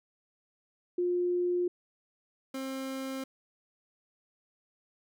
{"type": "tone pair in turn", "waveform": ["sine", "30% pulse"], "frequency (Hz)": [354.9, 265.9], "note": ["F4", "C4"], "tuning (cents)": [28, 28], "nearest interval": "perfect fourth", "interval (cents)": 500, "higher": "first", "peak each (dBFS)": [-26, -32], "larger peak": "first", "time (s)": [[0.98, 1.68], [2.54, 3.24]], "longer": "neither", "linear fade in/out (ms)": 5, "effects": []}